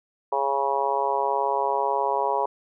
harmonic tone, 138.3 Hz, C#3, 4 cents flat, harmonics 3 / 4 / 5 / 6 / 7 / 8, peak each -29 / -29 / -30 / -28 / -25 / -35 dBFS, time 0.32-2.46 s, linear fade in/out 5 ms, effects none

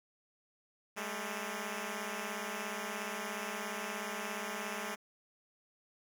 5% pulse beating tone pair, 201.6 / 218.6 Hz, G3 / A3, +49 / -11 cents, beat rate 17 Hz, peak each -29 dBFS, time 0.96-4.96 s, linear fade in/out 20 ms, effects none

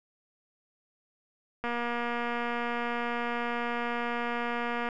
click train, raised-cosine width 0.5 ms, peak -18 dBFS, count 774, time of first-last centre 1.64-4.888 s, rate 238 Hz, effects none

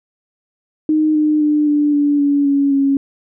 sine tone with pitch steps, 309 / 304 / 299.2 / 294.4 / 289.6 / 285 / 280.4 / 275.9 Hz, D#4 / D#4 / D4 / D4 / D4 / C#4 / C#4 / C#4, -12 / -40 / +32 / +4 / -24 / +48 / +20 / -8 cents, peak -11 dBFS, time 0.89-2.97 s, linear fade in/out 2 ms, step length 260 ms, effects none

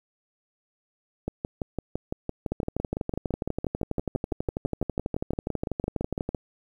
two click trains, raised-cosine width 2 ms, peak -15 / -14 dBFS, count 31 / 47, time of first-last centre 1.28-6.348 / 2.52-6.29 s, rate 5.92 / 12.2 Hz, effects 9-bit

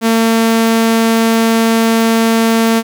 sawtooth tone, 226.5 Hz, A#3, 50 cents flat, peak -5 dBFS, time 0.01-2.83 s, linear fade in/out 50 ms, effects none

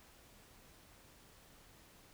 silence, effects pink hiss -62 dBFS RMS until 2.13 s

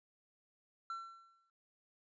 triangle tone with exponential decay, 1350 Hz, E6, 41 cents sharp, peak -36 dBFS, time 0.9-1.5 s, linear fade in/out 2 ms, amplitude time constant 130 ms, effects resampled to 16000 Hz

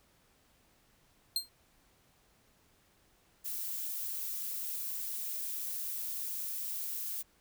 sawtooth tone with exponential decay, 4186 Hz, C8, in tune, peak -23 dBFS, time 1.36-1.49 s, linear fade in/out 2 ms, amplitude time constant 27 ms
violet noise, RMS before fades -38 dBFS, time 3.44-7.23 s, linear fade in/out 20 ms
effects pink hiss -68 dBFS RMS until 7.4 s

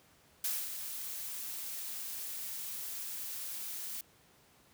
blue noise with ADSR envelope, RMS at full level -33 dBFS, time 0.44-4.01 s, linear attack 4 ms, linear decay 230 ms, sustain -8 dB, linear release 3 ms, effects pink hiss -64 dBFS RMS until 4.73 s + high-pass 80 Hz 12 dB/octave

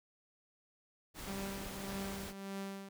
pink noise, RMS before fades -46 dBFS, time 1.14-2.34 s, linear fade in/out 50 ms
sawtooth tone with tremolo, 195.9 Hz, G3, 1 cent flat, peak -35 dBFS, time 1.27-2.89 s, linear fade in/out 5 ms, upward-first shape triangle, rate 1.7 Hz, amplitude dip 70%
effects none

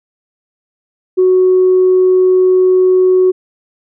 sine tone, 370 Hz, F#4, in tune, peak -5 dBFS, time 1.17-3.32 s, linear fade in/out 20 ms, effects tanh soft clip ceiling -2 dBFS

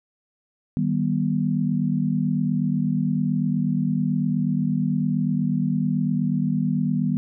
sine chord, Eb augmented, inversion none, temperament just, 155.56 / 194.45 / 243.1 Hz, Eb3 / G3 / B3, 0 / -14 / -27 cents, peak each -24 dBFS, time 0.77-7.17 s, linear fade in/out 0 ms, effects none

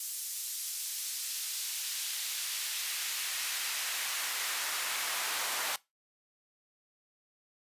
pink noise with high-pass filter sweep, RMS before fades -35 dBFS, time 0-5.76 s, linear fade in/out 2 ms, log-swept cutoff 6900 to 890 Hz, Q 0.76, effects noise-tail reverb RT60 0.2 s tail -20 dB re dry + resampled to 32000 Hz

